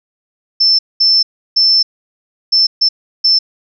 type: tone bursts at uneven times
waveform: sine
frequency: 5310 Hz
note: E8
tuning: 12 cents sharp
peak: -7 dBFS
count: 6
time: 0.6-0.79 / 1-1.23 / 1.56-1.83 / 2.52-2.67 / 2.81-2.89 / 3.24-3.39 s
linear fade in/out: 10 ms
effects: none